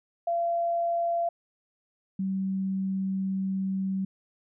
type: tone pair in turn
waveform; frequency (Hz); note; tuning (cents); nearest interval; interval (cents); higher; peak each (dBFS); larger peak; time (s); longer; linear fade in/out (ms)
sine; 683 / 191.66; F5 / G3; -39 / -39; octave + minor seventh; 2200; first; -24 / -26; first; 0.27-1.29 / 2.19-4.05; second; 5
effects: none